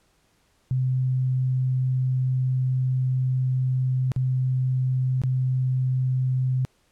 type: tone with dropouts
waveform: sine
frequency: 128.9 Hz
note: C3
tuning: 26 cents flat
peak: -20 dBFS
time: 0.71-6.65 s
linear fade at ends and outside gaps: 0 ms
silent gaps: 4.118-4.162 / 5.217-5.236 s
effects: pink hiss -65 dBFS RMS until 6.91 s + low-pass 11000 Hz 12 dB/octave